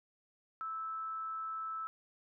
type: tone with amplitude modulation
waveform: sine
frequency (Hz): 1311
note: E6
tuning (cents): -10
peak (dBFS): -36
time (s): 0.61-1.87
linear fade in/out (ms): 0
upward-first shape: sine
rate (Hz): 278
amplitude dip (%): 25
effects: none